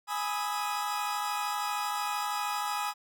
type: chord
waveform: 40% pulse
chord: E major seventh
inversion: first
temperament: equal with one note detuned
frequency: 830.6 / 987.8 / 1244.5 / 1297.4 Hz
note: G#5 / B5 / D#6 / E6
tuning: 0 / 0 / 0 / -28 cents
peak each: -33 / -36 / -35 / -38 dBFS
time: 0.07-2.94 s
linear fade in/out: 50 ms
effects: none